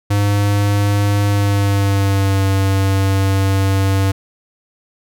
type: tone with pitch glide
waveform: square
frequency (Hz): 101.8 to 96.98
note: G#2 to G2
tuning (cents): -34 to -18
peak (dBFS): -13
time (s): 0.1-4.12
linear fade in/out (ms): 10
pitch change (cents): -84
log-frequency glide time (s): 1.26-2.44
effects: none